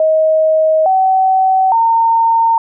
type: tone with pitch steps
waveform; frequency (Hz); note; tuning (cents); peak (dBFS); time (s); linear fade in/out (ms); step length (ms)
sine; 631 / 759.1 / 913.2; D#5 / F#5 / A#5; +24 / +44 / -36; -8; 0-2.58; 2; 860
effects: none